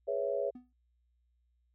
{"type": "chord", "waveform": "sine", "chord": "C# minor seventh", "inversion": "second", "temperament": "equal", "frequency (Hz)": [415.3, 493.9, 554.4, 659.3], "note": ["G#4", "B4", "C#5", "E5"], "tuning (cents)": [0, 0, 0, 0], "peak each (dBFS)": [-37, -37, -33, -38], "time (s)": [0.07, 0.51], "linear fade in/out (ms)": 20}
{"type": "tone with exponential decay", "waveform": "triangle", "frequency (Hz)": 249, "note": "B3", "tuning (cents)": 14, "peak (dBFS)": -40, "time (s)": [0.55, 0.73], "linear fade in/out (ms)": 5, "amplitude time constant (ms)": 37}
{"effects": ["added 60 Hz sine -70 dBFS peak until 1.74 s"]}